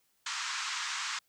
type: band-pass noise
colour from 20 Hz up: pink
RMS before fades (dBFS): -36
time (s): 0.26-1.19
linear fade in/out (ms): 5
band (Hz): 1000 to 7500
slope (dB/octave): 48
effects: white hiss -73 dBFS RMS until 1.28 s